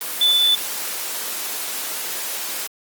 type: tone in noise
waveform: sine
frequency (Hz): 3498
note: A7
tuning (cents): -11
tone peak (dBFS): -13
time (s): 0.21-0.55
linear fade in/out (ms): 2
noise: white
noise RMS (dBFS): -27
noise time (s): 0.01-2.67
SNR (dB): +11
effects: high-pass 300 Hz 12 dB/octave + Opus 24 kbps